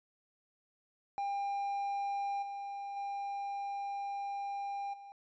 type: tone with level steps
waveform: triangle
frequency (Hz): 800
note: G5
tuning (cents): +35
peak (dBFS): -31 / -37 / -34 / -46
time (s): 1.18-5.12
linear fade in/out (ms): 0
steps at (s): 2.42 / 2.96 / 4.93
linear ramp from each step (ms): 10
effects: resampled to 16000 Hz